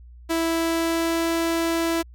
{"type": "tone with pitch glide", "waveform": "sawtooth", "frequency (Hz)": [329.6, 331.9], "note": ["E4", "E4"], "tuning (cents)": [0, 12], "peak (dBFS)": -17, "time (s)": [0.29, 2.03], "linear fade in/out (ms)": 20, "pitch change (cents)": 12, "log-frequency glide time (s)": [0.43, 1.27], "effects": ["added 60 Hz sine -42 dBFS peak until 2.14 s"]}